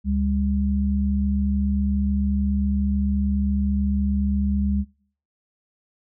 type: tone pair together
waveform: sine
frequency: 71.8 / 201.2 Hz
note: D2 / G3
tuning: -39 / +45 cents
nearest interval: octave + tritone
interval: 1784 cents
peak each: -22 dBFS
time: 0.04-4.85 s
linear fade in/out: 50 ms
effects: noise-tail reverb RT60 0.5 s tail -22 dB re dry